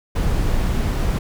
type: noise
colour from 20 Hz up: brown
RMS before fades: -19 dBFS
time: 0.15-1.19 s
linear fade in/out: 10 ms
effects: none

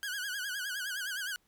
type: tone with vibrato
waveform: sawtooth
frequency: 1556 Hz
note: G6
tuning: 13 cents flat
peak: -31 dBFS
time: 0.03-1.36 s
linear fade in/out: 0 ms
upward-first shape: sine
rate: 9.7 Hz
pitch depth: 120 cents each way
effects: pink hiss -72 dBFS RMS until 1.47 s

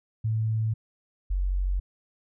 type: tone pair in turn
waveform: sine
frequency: 110.4 / 46.42 Hz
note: A2 / F#1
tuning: +6 / +6 cents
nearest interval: octave + minor third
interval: 1500 cents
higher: first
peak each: -23 dBFS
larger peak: neither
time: 0.24-0.74 / 1.3-1.8 s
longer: neither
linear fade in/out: 10 ms
effects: none

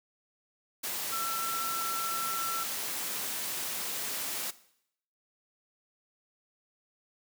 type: tone in noise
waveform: sine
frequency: 1343 Hz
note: E6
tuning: 32 cents sharp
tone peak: -33 dBFS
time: 1.12-2.64 s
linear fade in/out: 10 ms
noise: white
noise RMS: -35 dBFS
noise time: 0.83-4.51 s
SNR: -1 dB
effects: noise-tail reverb RT60 0.7 s tail -17 dB re dry + high-pass 150 Hz 12 dB/octave

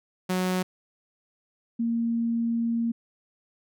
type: tone pair in turn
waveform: sawtooth / sine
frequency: 184 / 231.8 Hz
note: F#3 / A#3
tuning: -9 / -10 cents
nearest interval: major third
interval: 399 cents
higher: second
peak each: -20 / -23 dBFS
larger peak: first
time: 0.29-0.63 / 1.79-2.92 s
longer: second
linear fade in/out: 10 ms
effects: none

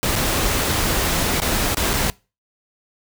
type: noise with dropouts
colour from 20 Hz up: pink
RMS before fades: -20 dBFS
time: 0.03-2.1 s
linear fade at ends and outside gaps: 0 ms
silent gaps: 0.154-0.16 / 1.401-1.419 / 1.746-1.77 / 1.933-1.937 s
effects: noise-tail reverb RT60 0.3 s tail -24 dB re dry

